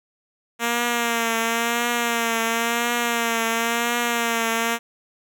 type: tone with vibrato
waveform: 5% pulse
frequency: 233.1 Hz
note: A#3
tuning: in tune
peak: -9 dBFS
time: 0.59-4.79 s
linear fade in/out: 50 ms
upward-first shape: triangle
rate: 0.96 Hz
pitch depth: 50 cents each way
effects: none